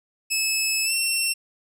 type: tone with pitch glide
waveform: 15% pulse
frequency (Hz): 2600 to 2710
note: E7 to E7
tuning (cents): -24 to +47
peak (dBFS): -14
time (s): 0.3-1.34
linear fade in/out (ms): 20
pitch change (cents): +71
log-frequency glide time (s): 0.84-0.93
effects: none